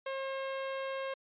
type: tone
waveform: sawtooth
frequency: 537 Hz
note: C5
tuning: 45 cents sharp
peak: -31 dBFS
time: 0.06-1.14 s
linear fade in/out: 5 ms
effects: resampled to 8000 Hz